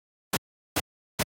pink noise bursts, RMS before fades -24 dBFS, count 3, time 0.33-1.23 s, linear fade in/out 5 ms, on 40 ms, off 390 ms, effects high-pass 100 Hz 12 dB/octave + AAC 48 kbps

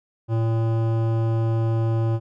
sine tone with hard clipping, 113.3 Hz, A#2, 49 cents flat, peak -21 dBFS, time 0.28-2.2 s, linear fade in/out 50 ms, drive 15 dB, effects none

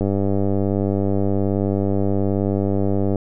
click train, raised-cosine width 2 ms, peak -8 dBFS, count 312, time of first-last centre 0.01-3.158 s, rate 98.8 Hz, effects none

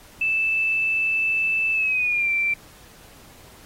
sine tone with pitch glide, 2637 to 2349 Hz, E7 to D7, 0 to 0 cents, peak -19 dBFS, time 0.21-2.54 s, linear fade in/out 5 ms, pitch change -200 cents, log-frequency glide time 1.73-2.3 s, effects pink hiss -49 dBFS RMS until 3.65 s + AAC 48 kbps

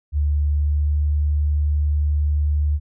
sine tone with pitch glide, 73.42 to 74.06 Hz, D2 to D2, 0 to +15 cents, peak -16 dBFS, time 0.12-2.8 s, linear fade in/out 50 ms, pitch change +15 cents, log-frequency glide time 0.54-0.95 s, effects none

